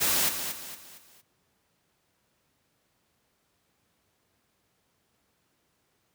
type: noise with echo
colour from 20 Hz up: white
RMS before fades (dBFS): -25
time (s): 0-0.3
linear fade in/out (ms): 20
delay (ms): 230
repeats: 4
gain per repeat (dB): -8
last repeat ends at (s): 1.22
effects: pink hiss -72 dBFS RMS until 6.14 s + high-pass 80 Hz 12 dB/octave